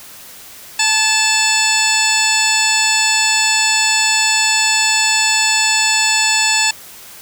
harmonic tone with a mistuned harmonic, 880 Hz, A5, in tune, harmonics 1 / 2 / 3 / 4 / 5 / 6 / 8 / 9, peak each -21 / -21 / -17 / -22 / -20 / -22 / -20 / -20 dBFS, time 0.79-6.71 s, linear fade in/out 5 ms, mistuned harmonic 2, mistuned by -33 cents, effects white hiss -37 dBFS RMS until 7.21 s

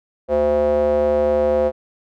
square tone with band-pass filter, 74 Hz, D2, 14 cents sharp, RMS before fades -17 dBFS, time 0.28-1.72 s, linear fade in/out 50 ms, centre 550 Hz, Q 6.3, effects none

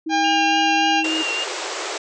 sine tone, 318.2 Hz, D#4, 39 cents sharp, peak -23 dBFS, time 0.06-1.23 s, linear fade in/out 10 ms
harmonic tone, 805 Hz, G5, 46 cents sharp, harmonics 1 / 2 / 3 / 4 / 5 / 6 / 7 / 8, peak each -18 / -24 / -28 / -30 / -32 / -34 / -35 / -36 dBFS, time 0.09-1.04 s, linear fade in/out 50 ms
sine tone with vibrato, 2794 Hz, F7, in tune, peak -22 dBFS, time 0.24-1.44 s, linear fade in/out 5 ms, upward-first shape triangle, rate 3.5 Hz, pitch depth 34 cents each way
pink band-pass noise, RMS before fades -28 dBFS, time 1.04-1.98 s, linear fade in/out 5 ms, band 330 to 8000 Hz, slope 96 dB/octave
effects none

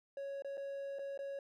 triangle tone with dropouts, 554.4 Hz, C#5, in tune, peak -38 dBFS, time 0.17-1.39 s, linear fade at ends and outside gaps 2 ms, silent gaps 0.422-0.446 / 0.572-0.577 / 0.987-0.992 / 1.176-1.19 s, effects none

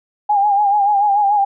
sine tone with vibrato, 815 Hz, G#5, 33 cents flat, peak -11 dBFS, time 0.29-1.45 s, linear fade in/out 10 ms, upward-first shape sine, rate 6.9 Hz, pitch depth 59 cents each way, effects none

